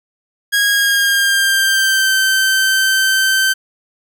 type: tone with pitch glide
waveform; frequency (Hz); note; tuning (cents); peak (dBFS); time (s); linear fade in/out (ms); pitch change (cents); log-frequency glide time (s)
sawtooth; 1641 to 1548.9; G#6 to G6; -21 to -21; -8; 0.52-3.54; 20; -100; 0.69-2.13
effects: none